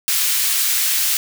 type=high-pass noise; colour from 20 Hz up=white; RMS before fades=-18 dBFS; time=0.08-1.17 s; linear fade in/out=0 ms; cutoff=1900 Hz; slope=12 dB/octave; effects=none